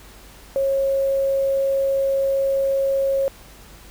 sine tone with quantisation, 545 Hz, C#5, 29 cents flat, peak -17 dBFS, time 0.56-3.28 s, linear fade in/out 0 ms, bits 7, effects added 50 Hz sine -47 dBFS peak until 3.9 s + pink hiss -46 dBFS RMS until 3.9 s

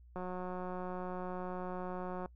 click train, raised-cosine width 1 ms, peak -28 dBFS, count 383, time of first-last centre 0.16-2.259 s, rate 182 Hz, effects noise-tail reverb RT60 0.1 s tail -24 dB re dry + added 60 Hz sine -55 dBFS peak until 2.35 s

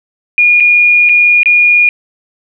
sine tone with dropouts, 2434 Hz, D#7, 39 cents flat, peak -4 dBFS, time 0.38-1.89 s, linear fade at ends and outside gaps 1 ms, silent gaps 0.601-0.605 / 1.09-1.094 / 1.432-1.458 s, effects none

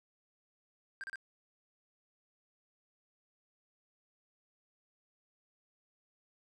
triangle tone bursts, 1585 Hz, G6, 19 cents sharp, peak -38 dBFS, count 3, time 1.01-1.157 s, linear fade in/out 0 ms, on 27 ms, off 33 ms, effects resampled to 24000 Hz

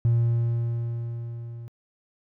triangle tone with level ramp, 117.3 Hz, A#2, 11 cents sharp, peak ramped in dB -14 to -34 dBFS, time 0.05-1.68 s, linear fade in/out 0 ms, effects tanh soft clip ceiling -13 dBFS

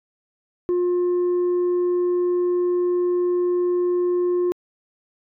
sine tone, 355.4 Hz, F4, 30 cents sharp, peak -15 dBFS, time 0.69-4.52 s, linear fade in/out 0 ms, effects tanh soft clip ceiling -17 dBFS

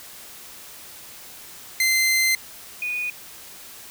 sawtooth / sine tone pair in turn, 2075 / 2468 Hz, C7 / D#7, -15 / -15 cents, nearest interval minor third, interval 300 cents, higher second, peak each -14 / -24 dBFS, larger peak first, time 1.8-2.35 / 2.82-3.1 s, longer first, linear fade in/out 2 ms, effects white hiss -42 dBFS RMS until 3.9 s

